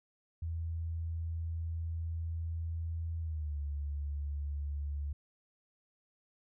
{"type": "tone with pitch glide", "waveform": "sine", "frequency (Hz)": [82.41, 72.16], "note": ["E2", "D2"], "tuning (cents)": [0, -30], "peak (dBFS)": -34, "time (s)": [0.42, 5.13], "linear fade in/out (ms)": 5, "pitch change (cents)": -230, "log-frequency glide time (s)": [3.2, 3.59], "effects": []}